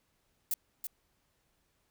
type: noise with echo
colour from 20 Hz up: violet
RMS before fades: -31 dBFS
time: 0.51-0.54 s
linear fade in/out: 2 ms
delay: 330 ms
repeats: 1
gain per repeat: -7 dB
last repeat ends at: 0.87 s
effects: pink hiss -75 dBFS RMS until 1.9 s